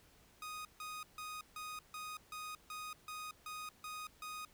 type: tone bursts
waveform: sawtooth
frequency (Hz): 1244.5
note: D#6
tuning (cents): 0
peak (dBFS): -40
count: 11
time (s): 0.42-4.45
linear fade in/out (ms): 2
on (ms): 230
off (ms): 150
effects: pink hiss -66 dBFS RMS until 4.53 s